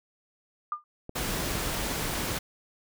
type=tone with exponential decay; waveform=sine; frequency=1204 Hz; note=D6; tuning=43 cents sharp; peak=-24 dBFS; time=0.72-0.84 s; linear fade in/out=2 ms; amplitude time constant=24 ms
type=clicks; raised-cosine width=2 ms; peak=-25 dBFS; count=5; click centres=1.094 / 1.291 / 1.445 / 1.556 / 1.671 s
type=noise; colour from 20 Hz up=pink; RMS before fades=-31 dBFS; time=1.15-2.39 s; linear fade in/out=10 ms
effects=none